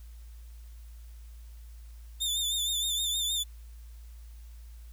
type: tone with vibrato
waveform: sawtooth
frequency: 3576 Hz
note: A7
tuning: 27 cents sharp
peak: -25 dBFS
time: 2.2-3.44 s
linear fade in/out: 20 ms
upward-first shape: triangle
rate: 6.4 Hz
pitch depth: 70 cents each way
effects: added 57 Hz sine -44 dBFS peak until 4.92 s + white hiss -63 dBFS RMS until 4.92 s